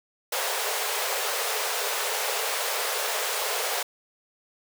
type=high-pass noise; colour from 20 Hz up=pink; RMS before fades=-28 dBFS; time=0.32-3.83 s; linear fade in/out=5 ms; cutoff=410 Hz; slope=96 dB/octave; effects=none